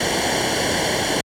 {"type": "noise with comb filter", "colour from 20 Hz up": "pink", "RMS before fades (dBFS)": -20, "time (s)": [0, 1.21], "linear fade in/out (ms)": 5, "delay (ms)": 0.79, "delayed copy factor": -0.75, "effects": ["high-pass 60 Hz 12 dB/octave", "low-pass 8000 Hz 12 dB/octave"]}